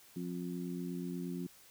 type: harmonic tone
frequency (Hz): 88.4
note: F2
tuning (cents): +22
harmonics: 2 / 3 / 4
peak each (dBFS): -39 / -42 / -45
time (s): 0.16-1.47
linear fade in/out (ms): 5
effects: white hiss -60 dBFS RMS until 1.7 s